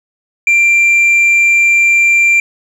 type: tone with tanh clipping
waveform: sine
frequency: 2367 Hz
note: D7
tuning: 13 cents sharp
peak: -7 dBFS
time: 0.47-2.4 s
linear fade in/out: 2 ms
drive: 3 dB
effects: none